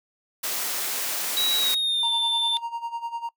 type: noise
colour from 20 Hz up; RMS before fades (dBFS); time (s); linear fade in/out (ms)
white; -28; 0.43-1.75; 10
type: tone with pitch glide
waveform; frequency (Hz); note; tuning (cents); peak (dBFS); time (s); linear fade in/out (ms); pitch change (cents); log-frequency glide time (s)
triangle; 3870 to 3549; B7 to A7; -36 to +14; -20; 1.37-2.57; 0; -150; 1.55-2.1
type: tone with tremolo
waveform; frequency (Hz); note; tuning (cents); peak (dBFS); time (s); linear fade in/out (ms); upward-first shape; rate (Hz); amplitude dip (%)
triangle; 932.3; A#5; 0; -24; 2.03-3.29; 2; sine; 10; 80
effects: noise-tail reverb RT60 0.1 s tail -22 dB re dry + high-pass 300 Hz 12 dB/octave